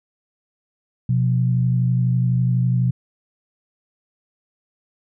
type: tone pair together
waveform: sine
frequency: 125.28 / 177.3 Hz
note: B2 / F3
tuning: +25 / +26 cents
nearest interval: tritone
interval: 601 cents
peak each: -16 / -23 dBFS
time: 1.09-2.91 s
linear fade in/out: 5 ms
effects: none